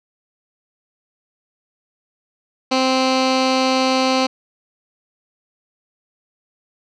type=tone with low-pass filter; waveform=15% pulse; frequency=260.9 Hz; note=C4; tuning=5 cents flat; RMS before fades=-17 dBFS; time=2.71-4.27 s; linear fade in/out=10 ms; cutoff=4600 Hz; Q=2.2; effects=none